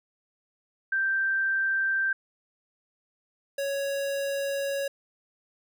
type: tone pair in turn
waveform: sine / square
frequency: 1568 / 555.6 Hz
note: G6 / C#5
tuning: 0 / +4 cents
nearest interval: octave + tritone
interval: 1796 cents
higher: first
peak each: -23 / -28 dBFS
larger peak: first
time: 0.92-2.13 / 3.58-4.88 s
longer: second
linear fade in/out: 5 ms
effects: none